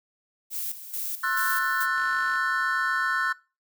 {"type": "noise with tremolo", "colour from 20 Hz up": "violet", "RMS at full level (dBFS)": -31, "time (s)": [0.5, 1.87], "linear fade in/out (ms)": 50, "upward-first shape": "square", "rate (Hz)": 2.3, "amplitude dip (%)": 70}
{"type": "chord", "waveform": "triangle", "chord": "F# half-diminished seventh", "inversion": "second", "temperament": "just", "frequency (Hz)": [1065.6, 1332, 1480, 1776], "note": ["C6", "E6", "F#6", "A6"], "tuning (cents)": [31, 18, 0, 16], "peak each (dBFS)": [-29, -28, -25, -28], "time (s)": [1.23, 3.33], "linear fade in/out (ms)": 10}
{"type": "click train", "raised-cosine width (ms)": 0.2, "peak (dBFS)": -28, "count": 21, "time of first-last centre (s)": [1.98, 2.356], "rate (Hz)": 53.2}
{"effects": ["noise-tail reverb RT60 0.3 s tail -21 dB re dry"]}